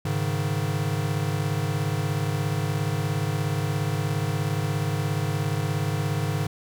square chord, Ab suspended fourth, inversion none, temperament equal, 103.83 / 138.59 / 155.56 Hz, Ab2 / Db3 / Eb3, 0 / 0 / 0 cents, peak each -29 dBFS, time 0.05-6.47 s, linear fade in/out 5 ms, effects none

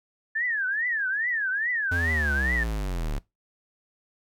sine tone with vibrato, 1727 Hz, A6, 33 cents flat, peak -24 dBFS, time 0.35-2.64 s, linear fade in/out 10 ms, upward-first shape triangle, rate 2.4 Hz, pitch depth 270 cents each way
square linear sweep, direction down, 88.6 to 33.81 Hz, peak -27 dBFS, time 1.91-3.19 s, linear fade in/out 10 ms
effects noise-tail reverb RT60 0.2 s tail -21 dB re dry

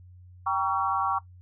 sine chord, G diminished seventh, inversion none, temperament just, 784 / 940.8 / 1128.9 / 1354.7 Hz, G5 / Bb5 / Db6 / Fb6, 0 / +16 / +31 / +47 cents, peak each -29 / -30 / -26 / -32 dBFS, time 0.46-1.19 s, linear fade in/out 10 ms, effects noise-tail reverb RT60 0.1 s tail -17 dB re dry + added 90 Hz sine -47 dBFS peak until 1.41 s

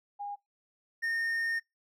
sine / triangle tone pair in turn, 814 / 1832 Hz, G#5 / A#6, -35 / -31 cents, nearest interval octave + major second, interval 1404 cents, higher second, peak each -35 / -27 dBFS, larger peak second, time 0.19-0.36 / 1.02-1.6 s, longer second, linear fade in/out 20 ms, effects noise-tail reverb RT60 0.2 s tail -25 dB re dry

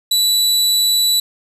sawtooth tone, 3951 Hz, B7, in tune, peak -9 dBFS, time 0.11-1.2 s, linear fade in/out 5 ms, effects resampled to 32000 Hz + 7-bit

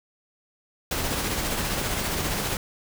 pink noise with tremolo, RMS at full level -26 dBFS, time 0.91-2.57 s, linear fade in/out 2 ms, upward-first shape sine, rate 15 Hz, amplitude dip 30%, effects none

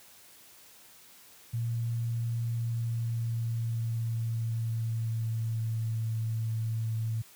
sine tone with pitch glide, 116.54 to 112.18 Hz, A#2 to A2, 0 to +34 cents, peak -28 dBFS, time 1.53-7.22 s, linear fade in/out 10 ms, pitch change -66 cents, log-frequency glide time 2.51-5.96 s, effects white hiss -55 dBFS RMS until 7.35 s + high-pass 60 Hz 12 dB/octave

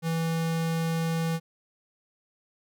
square tone, 164.2 Hz, E3, 6 cents flat, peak -26 dBFS, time 0.02-1.4 s, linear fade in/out 50 ms, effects none

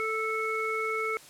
harmonic tone, 440 Hz, A4, in tune, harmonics 1 / 3 / 5, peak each -32 / -32 / -32 dBFS, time 0-1.17 s, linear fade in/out 0 ms, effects white hiss -51 dBFS RMS until 1.29 s + low-pass 11000 Hz 12 dB/octave

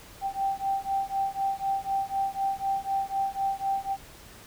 sine beating tone pair, 781 / 785 Hz, G5 / G5, -7 / +2 cents, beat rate 4 Hz, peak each -29 dBFS, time 0.21-3.97 s, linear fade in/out 50 ms, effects pink hiss -49 dBFS RMS until 4.46 s

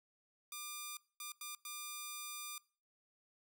5% pulse tone bursts at uneven times, 1200 Hz, D6, 37 cents sharp, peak -32 dBFS, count 4, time 0.52-0.97 / 1.2-1.32 / 1.41-1.55 / 1.65-2.58 s, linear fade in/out 2 ms, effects noise-tail reverb RT60 0.4 s tail -22 dB re dry

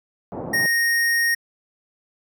pink low-pass noise, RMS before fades -28 dBFS, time 0.32-0.66 s, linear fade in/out 0 ms, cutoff 860 Hz, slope 24 dB/octave
square tone, 1860 Hz, A#6, 4 cents flat, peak -18 dBFS, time 0.53-1.35 s, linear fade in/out 10 ms
effects high-pass 150 Hz 12 dB/octave

